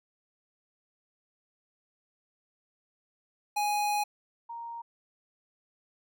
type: tone pair in turn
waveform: square / sine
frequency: 830.6 / 932.3 Hz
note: G#5 / A#5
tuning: 0 / 0 cents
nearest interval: major second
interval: 200 cents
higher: second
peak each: -27 / -37 dBFS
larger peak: first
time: 3.56-4.04 / 4.49-4.82 s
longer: first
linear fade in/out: 10 ms
effects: none